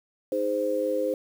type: chord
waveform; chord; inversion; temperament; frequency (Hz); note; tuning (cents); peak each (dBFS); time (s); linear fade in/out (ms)
sine; Ab major; second; just; 311.5 / 415.3 / 519.1; Eb4 / Ab4 / C5; +2 / 0 / -14; -31 / -31 / -25; 0.32-1.14; 2
effects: 8-bit